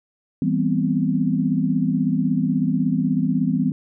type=chord; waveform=sine; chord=C major seventh; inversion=first; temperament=just; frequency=163.52 / 196.22 / 245.3 / 261.6 Hz; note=E3 / G3 / B3 / C4; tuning=-14 / +2 / -12 / 0 cents; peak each=-23 dBFS; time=0.42-3.72 s; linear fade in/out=2 ms; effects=none